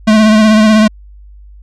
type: tone with vibrato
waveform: square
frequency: 216.1 Hz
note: A3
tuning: 31 cents flat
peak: -5 dBFS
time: 0.07-0.88 s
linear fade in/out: 10 ms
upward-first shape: triangle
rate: 16 Hz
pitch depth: 41 cents each way
effects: added 50 Hz sine -33 dBFS peak until 1.62 s + low-pass 6000 Hz 12 dB/octave